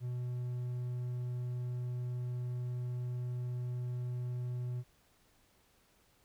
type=tone; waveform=triangle; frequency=123.47 Hz; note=B2; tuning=in tune; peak=-33 dBFS; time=0-4.84 s; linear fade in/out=50 ms; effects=pink hiss -69 dBFS RMS until 6.24 s